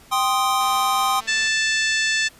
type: chord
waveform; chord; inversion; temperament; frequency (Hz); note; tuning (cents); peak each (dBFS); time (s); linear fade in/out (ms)
square; C minor; second; equal; 784 / 1046.5 / 1244.5; G5 / C6 / Eb6; 0 / 0 / 0; -23; 0.11-1.21; 20
type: click train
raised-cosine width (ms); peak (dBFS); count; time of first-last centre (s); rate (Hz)
0.2; -24; 195; 0.61-1.476; 224
type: harmonic tone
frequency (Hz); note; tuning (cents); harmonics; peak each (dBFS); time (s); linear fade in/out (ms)
880; A5; 0; 2 / 3 / 4 / 5 / 6 / 7 / 8 / 9; -21 / -25 / -27 / -29 / -31 / -32 / -33 / -34; 1.27-2.29; 20
effects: pink hiss -49 dBFS RMS until 2.39 s + resampled to 32000 Hz